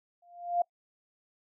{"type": "tone with exponential growth", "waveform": "sine", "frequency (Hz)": 698.5, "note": "F5", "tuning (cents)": 0, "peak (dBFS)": -21, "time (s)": [0.22, 0.62], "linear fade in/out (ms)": 5, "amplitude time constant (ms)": 85, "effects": ["noise-tail reverb RT60 0.1 s tail -25 dB re dry"]}